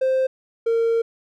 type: tone pair in turn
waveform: triangle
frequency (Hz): 523.3 / 459.1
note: C5 / A#4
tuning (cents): 0 / -26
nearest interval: major second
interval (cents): 226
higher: first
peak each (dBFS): -14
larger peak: neither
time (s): 0.01-0.27 / 0.66-1.02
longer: second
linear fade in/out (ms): 10
effects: tanh soft clip ceiling -11 dBFS